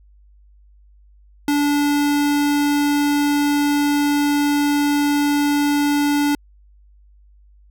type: tone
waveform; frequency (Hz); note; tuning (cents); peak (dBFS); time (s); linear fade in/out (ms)
square; 289.9; D4; -22; -16; 1.48-6.35; 2
effects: added 50 Hz sine -47 dBFS peak until 7.7 s